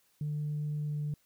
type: tone with pitch glide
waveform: sine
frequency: 149.3 to 148.35 Hz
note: D3 to D3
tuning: +29 to +18 cents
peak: -30 dBFS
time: 0.21-1.14 s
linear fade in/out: 2 ms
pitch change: -11 cents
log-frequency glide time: 0.79-1 s
effects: tanh soft clip ceiling -28 dBFS + white hiss -70 dBFS RMS until 1.25 s